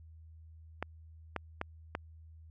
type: clicks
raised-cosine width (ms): 0.5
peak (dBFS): -19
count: 4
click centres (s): 0.826 / 1.363 / 1.614 / 1.951
effects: added 80 Hz sine -51 dBFS peak until 2.5 s